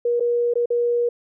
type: tone with dropouts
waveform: sine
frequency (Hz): 477.8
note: A#4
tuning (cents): +43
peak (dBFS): -17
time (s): 0.05-1.09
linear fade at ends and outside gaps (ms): 5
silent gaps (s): 0.198-0.205 / 0.538-0.555 / 0.658-0.703
effects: none